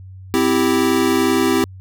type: chord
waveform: square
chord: C major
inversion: none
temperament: equal with one note detuned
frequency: 258.8 / 329.6 / 392 Hz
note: C4 / E4 / G4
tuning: -19 / 0 / 0 cents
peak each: -19 dBFS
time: 0.34-1.64 s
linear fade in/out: 0 ms
effects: added 94 Hz sine -34 dBFS peak until 1.8 s